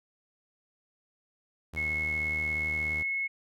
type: tone with vibrato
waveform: sawtooth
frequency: 76.9 Hz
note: D#2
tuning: 20 cents flat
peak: -34 dBFS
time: 1.73-3.03 s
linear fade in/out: 10 ms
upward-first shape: triangle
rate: 12 Hz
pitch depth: 56 cents each way
type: tone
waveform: sine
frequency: 2183 Hz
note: C#7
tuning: 27 cents flat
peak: -28 dBFS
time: 1.76-3.28 s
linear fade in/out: 20 ms
effects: none